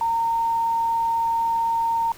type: tone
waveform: sine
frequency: 918 Hz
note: A#5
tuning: 27 cents flat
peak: -19 dBFS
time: 0.01-2.12 s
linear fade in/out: 2 ms
effects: pink hiss -45 dBFS RMS until 2.17 s